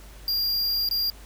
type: tone with dropouts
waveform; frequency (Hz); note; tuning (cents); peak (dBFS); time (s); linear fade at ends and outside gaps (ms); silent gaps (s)
square; 4787; D8; +32; -23; 0.28-1.1; 1; 0.889-0.911
effects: added 50 Hz sine -43 dBFS peak until 1.25 s + pink hiss -50 dBFS RMS until 1.25 s